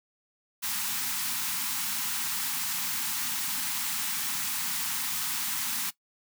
white band-stop noise, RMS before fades -31 dBFS, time 0.62-5.91 s, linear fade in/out 20 ms, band 280 to 790 Hz, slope 96 dB/octave, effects noise-tail reverb RT60 0.1 s tail -19 dB re dry + high-pass 150 Hz 12 dB/octave

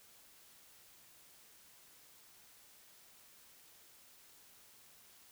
silence, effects white hiss -62 dBFS RMS until 5.31 s

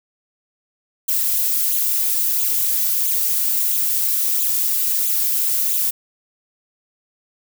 violet noise with flanger, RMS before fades -19 dBFS, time 1.08-5.91 s, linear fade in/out 10 ms, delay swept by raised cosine 0.28 to 4.88 ms, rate 1.5 Hz, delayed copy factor +0.65, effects none

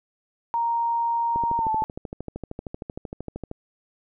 sine tone with pitch glide, 932.3 to 874.9 Hz, A#5 to A5, 0 to -10 cents, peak -21 dBFS, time 0.54-1.84 s, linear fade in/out 0 ms, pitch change -110 cents, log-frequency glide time 1.57-1.7 s
click train, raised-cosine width 2 ms, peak -19 dBFS, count 29, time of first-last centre 1.36-3.514 s, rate 13 Hz
effects none

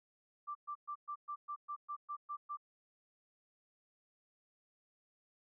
sine tone bursts, 1176 Hz, D6, 2 cents sharp, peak -39 dBFS, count 11, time 0.47-2.572 s, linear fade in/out 20 ms, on 82 ms, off 120 ms, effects none

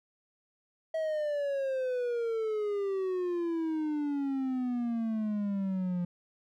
triangle exponential sweep, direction down, 647 to 174.61 Hz, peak -27 dBFS, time 0.94-6.05 s, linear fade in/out 5 ms, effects none

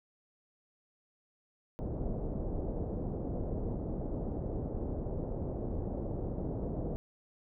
pink low-pass noise, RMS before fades -36 dBFS, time 1.79-6.96 s, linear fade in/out 0 ms, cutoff 600 Hz, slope 24 dB/octave, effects none

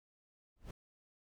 brown noise with exponential growth, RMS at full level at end -38 dBFS, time 0.56-0.71 s, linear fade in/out 5 ms, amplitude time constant 32 ms, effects none

